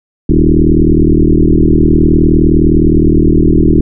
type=tone with frequency modulation; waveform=sine; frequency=172.9 Hz; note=F3; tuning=17 cents flat; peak=-4 dBFS; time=0.29-3.81 s; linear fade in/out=5 ms; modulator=39.5 Hz; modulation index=4.8; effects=none